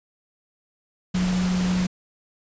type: tone in noise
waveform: sine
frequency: 182.3 Hz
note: F#3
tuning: 25 cents flat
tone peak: -20 dBFS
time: 1.14-1.87 s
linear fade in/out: 10 ms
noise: pink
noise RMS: -31 dBFS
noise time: 1.14-1.87 s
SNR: +8 dB
effects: resampled to 16000 Hz